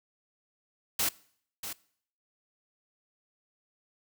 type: noise with echo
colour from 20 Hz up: white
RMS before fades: -28 dBFS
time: 0.99-1.09 s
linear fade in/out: 5 ms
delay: 640 ms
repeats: 1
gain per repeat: -10 dB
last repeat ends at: 1.73 s
effects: noise-tail reverb RT60 0.6 s tail -22 dB re dry